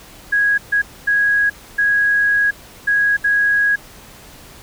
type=tone bursts at uneven times; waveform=sine; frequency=1655 Hz; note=G#6; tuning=6 cents flat; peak=-12 dBFS; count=6; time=0.32-0.58 / 0.72-0.82 / 1.07-1.5 / 1.78-2.51 / 2.87-3.17 / 3.24-3.76 s; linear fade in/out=10 ms; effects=pink hiss -41 dBFS RMS until 4.62 s